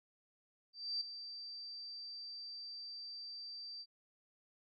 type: tone with ADSR envelope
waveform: sine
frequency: 4668 Hz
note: D8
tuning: 11 cents flat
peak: -34 dBFS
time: 0.73-3.86 s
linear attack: 280 ms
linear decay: 6 ms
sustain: -11 dB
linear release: 51 ms
effects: none